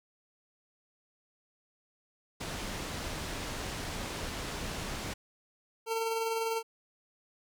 pink low-pass noise, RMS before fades -38 dBFS, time 2.4-5.14 s, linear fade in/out 10 ms, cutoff 8000 Hz, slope 12 dB/octave
25% pulse tone with tremolo, 451.9 Hz, A4, 46 cents sharp, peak -25 dBFS, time 5.86-6.63 s, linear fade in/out 50 ms, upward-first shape sine, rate 20 Hz, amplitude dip 35%
effects none

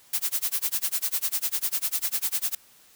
blue noise with tremolo, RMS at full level -24 dBFS, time 0.13-2.55 s, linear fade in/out 5 ms, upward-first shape sine, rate 10 Hz, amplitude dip 100%, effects white hiss -56 dBFS RMS until 2.95 s

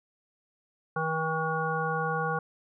harmonic tone, 160 Hz, D#3, 49 cents sharp, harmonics 1 / 3 / 5 / 7 / 9, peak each -33 / -33 / -33 / -33 / -33 dBFS, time 0.96-2.39 s, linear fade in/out 5 ms, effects none

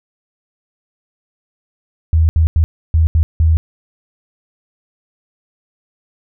sine tone bursts at uneven times, 80.3 Hz, E2, 45 cents flat, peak -8 dBFS, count 6, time 2.13-2.29 / 2.36-2.47 / 2.56-2.64 / 2.94-3.07 / 3.15-3.23 / 3.4-3.57 s, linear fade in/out 0 ms, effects none

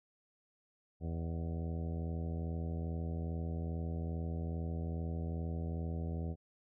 harmonic tone with a mistuned harmonic, 82.41 Hz, E2, in tune, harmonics 1 / 2 / 3 / 4 / 5 / 6 / 7 / 8 / 9, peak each -37 / -41 / -47 / -51 / -51 / -53 / -56 / -57 / -56 dBFS, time 1-6.36 s, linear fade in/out 50 ms, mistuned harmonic 8, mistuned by -79 cents, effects none

